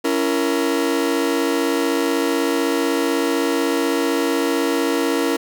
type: chord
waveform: 40% pulse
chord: A# diminished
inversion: first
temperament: just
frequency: 279.7 / 335.6 / 466.2 Hz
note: C#4 / E4 / A#4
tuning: +16 / +31 / 0 cents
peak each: -21 dBFS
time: 0.04-5.37 s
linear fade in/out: 10 ms
effects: none